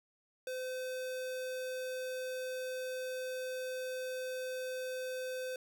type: tone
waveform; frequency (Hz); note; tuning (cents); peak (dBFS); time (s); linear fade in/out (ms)
square; 512; C5; -38; -38; 0.47-5.56; 2
effects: none